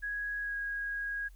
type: tone with pitch glide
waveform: sine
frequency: 1661.2 to 1644 Hz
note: G#6 to G#6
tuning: 0 to -18 cents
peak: -33 dBFS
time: 0.02-1.29 s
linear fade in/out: 20 ms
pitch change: -18 cents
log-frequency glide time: 0.4-0.56 s
effects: added 44 Hz sine -50 dBFS peak until 1.35 s + white hiss -69 dBFS RMS until 1.35 s